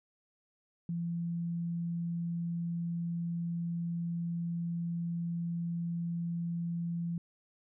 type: tone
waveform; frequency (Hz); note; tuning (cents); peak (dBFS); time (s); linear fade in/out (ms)
sine; 170; F3; -46; -32; 0.89-7.18; 2
effects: none